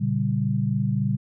sine chord, G diminished, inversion first, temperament just, 117.6 / 141.12 / 196 Hz, Bb2 / Db3 / G3, +16 / +31 / 0 cents, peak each -25 dBFS, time 0-1.17 s, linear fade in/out 20 ms, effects none

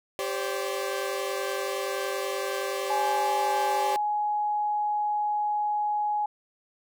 sawtooth chord, G suspended fourth, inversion none, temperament equal with one note detuned, 392 / 523.3 / 573.9 Hz, G4 / C5 / D5, 0 / 0 / -40 cents, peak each -28 / -29 / -30 dBFS, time 0.19-3.96 s, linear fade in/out 0 ms
sine tone, 837 Hz, G#5, 13 cents sharp, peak -24 dBFS, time 2.9-6.26 s, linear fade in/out 5 ms
effects none

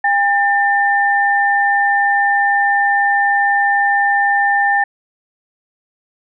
sine tone pair together, 805.7 / 1792 Hz, G5 / A6, +47 / +31 cents, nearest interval octave + major second, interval 1384 cents, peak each -14 dBFS, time 0.04-4.84 s, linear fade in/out 5 ms, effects none

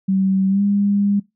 sine tone with pitch glide, 191.7 to 201.9 Hz, G3 to G#3, -38 to -49 cents, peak -14 dBFS, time 0.08-1.2 s, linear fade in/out 10 ms, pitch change +89 cents, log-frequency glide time 0.48-0.62 s, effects noise-tail reverb RT60 0.2 s tail -22 dB re dry

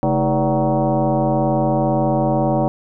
sine tone with frequency modulation, 220 Hz, A3, in tune, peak -14 dBFS, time 0.03-2.68 s, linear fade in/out 0 ms, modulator 179 Hz, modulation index 3.5, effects none

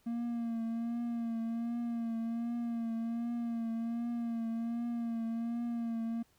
triangle tone with vibrato, 232.1 Hz, A#3, 7 cents flat, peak -31 dBFS, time 0.06-6.23 s, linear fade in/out 10 ms, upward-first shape triangle, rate 1.3 Hz, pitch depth 42 cents each way, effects pink hiss -70 dBFS RMS until 6.38 s

